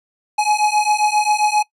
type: beating tone pair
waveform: square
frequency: 839 / 846.5 Hz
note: G#5 / G#5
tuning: +17 / +33 cents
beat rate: 7.5 Hz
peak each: -18 dBFS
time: 0.38-1.63 s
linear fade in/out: 10 ms
effects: noise-tail reverb RT60 0.1 s tail -20 dB re dry + resampled to 24000 Hz